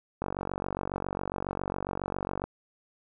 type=click train; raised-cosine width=1 ms; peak=-17 dBFS; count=106; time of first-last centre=0.22-2.44 s; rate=47.3 Hz; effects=none